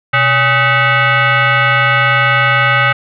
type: tone with frequency modulation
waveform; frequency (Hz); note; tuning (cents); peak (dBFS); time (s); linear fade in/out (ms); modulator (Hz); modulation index
sine; 127.2; C3; -48; -8; 0.13-2.93; 10; 694; 3.3
effects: none